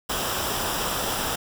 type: noise with comb filter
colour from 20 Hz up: pink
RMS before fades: -27 dBFS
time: 0.09-1.36 s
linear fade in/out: 10 ms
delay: 0.46 ms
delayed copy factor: -0.55
effects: none